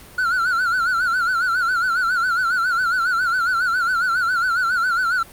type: tone with vibrato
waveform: triangle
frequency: 1427 Hz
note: F6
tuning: 37 cents sharp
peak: -15 dBFS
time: 0.18-5.23 s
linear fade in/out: 5 ms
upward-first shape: sine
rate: 7.3 Hz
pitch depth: 110 cents each way
effects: pink hiss -43 dBFS RMS until 5.32 s + Opus 48 kbps